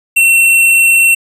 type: tone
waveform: square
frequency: 2712 Hz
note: E7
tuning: 49 cents sharp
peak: -6 dBFS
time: 0.16-1.15 s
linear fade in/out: 10 ms
effects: resampled to 32000 Hz + 8-bit